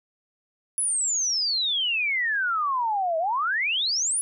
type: exponential two-way sweep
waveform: sine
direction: down then up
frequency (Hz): 10470 to 630 to 10470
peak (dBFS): -22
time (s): 0.78-4.21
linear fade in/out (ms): 0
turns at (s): 3.18
effects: none